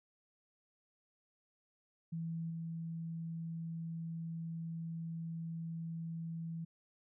sine tone with level steps, 164.81 Hz, E3, in tune, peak -37 / -39 dBFS, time 2.12-6.65 s, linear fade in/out 10 ms, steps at 2.5 s, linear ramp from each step 5 ms, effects none

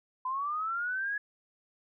sine linear sweep, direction up, 1006 to 1689 Hz, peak -30 dBFS, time 0.25-1.18 s, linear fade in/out 5 ms, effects none

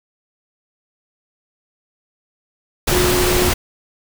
sine tone in noise, 360.4 Hz, F#4, 45 cents flat, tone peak -17 dBFS, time 2.91-3.5 s, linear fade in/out 10 ms, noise pink, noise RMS -17 dBFS, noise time 2.87-3.54 s, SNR -3 dB, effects none

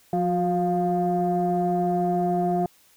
sine tone cluster, 177.7 / 360.3 / 702 Hz, F3 / F#4 / F5, +30 / -46 / +9 cents, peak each -24 / -25 / -23 dBFS, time 0.13-2.66 s, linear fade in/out 2 ms, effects tanh soft clip ceiling -14 dBFS + white hiss -58 dBFS RMS until 2.96 s

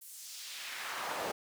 brown noise with high-pass filter sweep, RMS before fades -41 dBFS, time 0.01-1.32 s, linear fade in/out 10 ms, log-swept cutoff 11000 to 500 Hz, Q 1.2, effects none

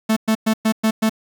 45% pulse tone bursts, 220 Hz, A3, in tune, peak -14 dBFS, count 6, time 0.09-1.096 s, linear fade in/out 10 ms, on 76 ms, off 110 ms, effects 7-bit

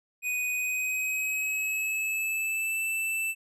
square tone with pitch glide, 2489 to 2652 Hz, D#7 to E7, 0 to +10 cents, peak -28 dBFS, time 0.22-3.35 s, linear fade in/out 50 ms, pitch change +110 cents, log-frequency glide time 0.51-2.8 s, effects none

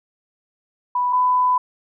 sine tone pair in turn, 987.8 / 999.9 Hz, B5 / B5, 0 / +21 cents, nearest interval unison, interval 21 cents, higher second, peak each -17 / -14 dBFS, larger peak second, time 0.95-1.13 / 1.13-1.58 s, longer second, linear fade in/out 5 ms, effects none

